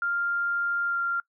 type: tone with pitch glide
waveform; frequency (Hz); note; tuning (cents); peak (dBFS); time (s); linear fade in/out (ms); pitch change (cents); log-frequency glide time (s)
sine; 1396.9 to 1387.3; F6 to F6; 0 to -12; -24; 0.02-1.2; 2; -12; 0.86-0.97
effects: noise-tail reverb RT60 0.1 s tail -23 dB re dry